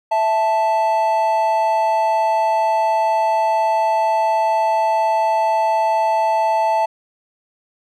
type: tone pair together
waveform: triangle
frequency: 659.3 / 877.9 Hz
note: E5 / A5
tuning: 0 / -4 cents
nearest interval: perfect fourth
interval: 496 cents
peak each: -17 / -14 dBFS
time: 0.11-6.86 s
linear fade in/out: 10 ms
effects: none